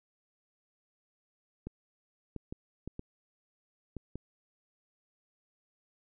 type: clicks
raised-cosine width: 3 ms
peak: -26 dBFS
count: 7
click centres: 1.67 / 2.363 / 2.525 / 2.876 / 2.994 / 3.967 / 4.156 s
effects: none